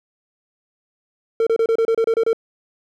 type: tone bursts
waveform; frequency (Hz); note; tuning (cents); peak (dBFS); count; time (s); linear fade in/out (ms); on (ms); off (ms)
triangle; 453.8; A#4; -47; -12; 10; 1.4-2.331; 2; 67; 29
effects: none